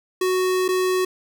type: tone with dropouts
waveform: square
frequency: 370 Hz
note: F#4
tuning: in tune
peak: -19 dBFS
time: 0.21-1.05 s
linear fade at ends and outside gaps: 5 ms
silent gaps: 0.681-0.687 s
effects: none